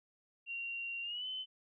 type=tone with pitch glide; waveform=sine; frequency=2759 to 3044 Hz; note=F7 to F#7; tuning=-22 to +48 cents; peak=-38 dBFS; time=0.46-1.46 s; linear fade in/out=50 ms; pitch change=+170 cents; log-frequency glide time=1.02-1.27 s; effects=none